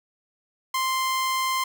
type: tone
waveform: sawtooth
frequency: 1046 Hz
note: C6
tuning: 1 cent flat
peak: -19 dBFS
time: 0.74-1.64 s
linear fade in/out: 5 ms
effects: none